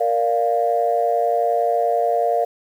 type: chord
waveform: sine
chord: Bb major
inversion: none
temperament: equal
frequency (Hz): 466.2 / 587.3 / 698.5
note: Bb4 / D5 / F5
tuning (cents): 0 / 0 / 0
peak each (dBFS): -21 / -22 / -18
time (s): 0-2.45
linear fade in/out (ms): 10
effects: tanh soft clip ceiling -7 dBFS + 8-bit